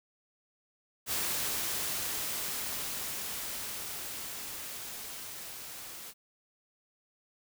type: noise with level ramp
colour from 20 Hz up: white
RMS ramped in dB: -32 to -45 dBFS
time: 1.06-6.14 s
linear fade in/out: 50 ms
effects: none